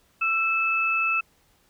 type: tone pair together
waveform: sine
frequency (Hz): 1335 / 2617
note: E6 / E7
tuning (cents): +22 / -13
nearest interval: octave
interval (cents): 1165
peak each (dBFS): -26 / -22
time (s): 0.21-1.21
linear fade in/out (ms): 10
effects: pink hiss -63 dBFS RMS until 1.69 s